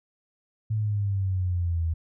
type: exponential sweep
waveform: sine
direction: down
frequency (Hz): 110 to 80.4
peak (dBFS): -23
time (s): 0.7-1.94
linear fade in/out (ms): 10
effects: none